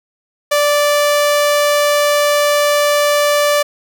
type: tone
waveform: sawtooth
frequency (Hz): 585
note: D5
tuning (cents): -7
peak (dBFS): -7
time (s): 0.51-3.63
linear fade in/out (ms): 10
effects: none